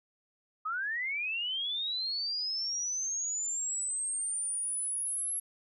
sine linear sweep, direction up, 1228 to 11250 Hz, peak -31 dBFS, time 0.65-5.4 s, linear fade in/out 10 ms, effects none

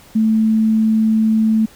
sine tone, 219.9 Hz, A3, 1 cent flat, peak -11 dBFS, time 0.15-1.66 s, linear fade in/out 10 ms, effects pink hiss -45 dBFS RMS until 1.75 s

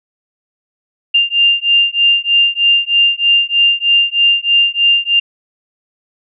sine beating tone pair, 2794 / 2797.2 Hz, F7 / F7, 0 / +2 cents, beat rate 3.2 Hz, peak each -12 dBFS, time 1.14-5.2 s, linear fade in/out 10 ms, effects none

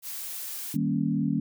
blue noise, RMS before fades -36 dBFS, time 0.02-0.77 s, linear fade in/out 50 ms
sine chord, Eb dominant seventh, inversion none, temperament equal, 155.56 / 196 / 233.1 / 277.2 Hz, Eb3 / G3 / Bb3 / Db4, 0 / 0 / 0 / 0 cents, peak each -29 dBFS, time 0.74-1.4 s, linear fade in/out 5 ms
effects none

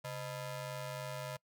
sawtooth ring-modulated tone, 376.8 Hz, F#4, 32 cents sharp, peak -33 dBFS, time 0.04-1.37 s, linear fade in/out 10 ms, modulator 240 Hz, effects noise-tail reverb RT60 0.1 s tail -23 dB re dry

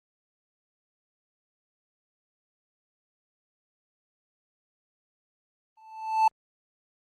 triangle tone with exponential growth, 880 Hz, A5, in tune, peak -13 dBFS, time 5.77-6.28 s, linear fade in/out 5 ms, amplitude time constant 110 ms, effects Opus 24 kbps

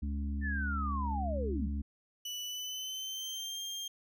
harmonic tone, 70.9 Hz, C#2, 40 cents sharp, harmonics 1 / 3 / 4, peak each -33 / -40 / -46 dBFS, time 0.02-1.82 s, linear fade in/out 10 ms
sine linear sweep, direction down, 1799 to 130.81 Hz, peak -35 dBFS, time 0.41-1.7 s, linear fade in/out 50 ms
30% pulse tone with pitch glide, 2967 to 3198 Hz, F#7 to G7, +4 to +34 cents, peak -35 dBFS, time 2.25-3.88 s, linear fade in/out 5 ms, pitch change +130 cents, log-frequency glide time 2.45-3.6 s
effects none

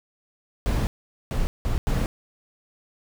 brown noise bursts at uneven times, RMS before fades -23 dBFS, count 4, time 0.66-0.87 / 1.31-1.47 / 1.65-1.78 / 1.87-2.06 s, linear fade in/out 0 ms, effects none

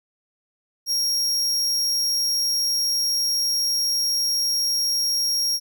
40% pulse tone, 5588 Hz, F8, in tune, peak -19 dBFS, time 0.86-5.6 s, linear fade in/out 50 ms, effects none

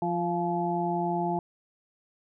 harmonic tone with a mistuned harmonic, 173.9 Hz, F3, 7 cents flat, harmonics 1 / 2 / 4 / 5, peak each -31 / -31 / -31 / -31 dBFS, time 0.02-1.39 s, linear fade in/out 2 ms, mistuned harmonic 5, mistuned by -22 cents, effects none

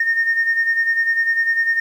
sine beating tone pair, 1830 / 1840 Hz, A#6 / A#6, -32 / -23 cents, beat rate 10 Hz, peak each -15 / -21 dBFS, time 0-1.8 s, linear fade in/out 5 ms, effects tanh soft clip ceiling -10 dBFS + 8-bit

